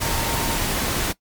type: tone in noise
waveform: sine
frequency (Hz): 916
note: A#5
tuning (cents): -31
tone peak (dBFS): -29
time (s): 0.01-0.58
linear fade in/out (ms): 20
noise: pink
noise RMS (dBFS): -23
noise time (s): 0-1.13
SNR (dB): -9
effects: noise-tail reverb RT60 0.1 s tail -19 dB re dry + MP3 96 kbps